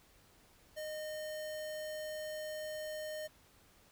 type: tone with sample-and-hold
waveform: sine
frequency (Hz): 616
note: D#5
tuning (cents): -17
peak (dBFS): -39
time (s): 0.76-3.28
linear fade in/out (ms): 20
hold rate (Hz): 2450
effects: pink hiss -65 dBFS RMS until 3.91 s